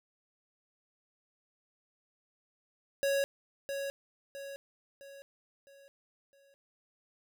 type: tone with echo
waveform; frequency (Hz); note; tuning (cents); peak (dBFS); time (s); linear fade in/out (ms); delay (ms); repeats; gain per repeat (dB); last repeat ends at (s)
square; 554.4; C#5; 0; -28; 3.03-3.24; 0; 660; 5; -7; 6.54
effects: none